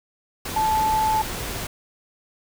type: tone in noise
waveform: sine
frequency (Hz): 872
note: A5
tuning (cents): -16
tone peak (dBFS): -18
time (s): 0.56-1.22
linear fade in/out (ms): 5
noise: pink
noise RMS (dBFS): -30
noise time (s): 0.45-1.67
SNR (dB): +9
effects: none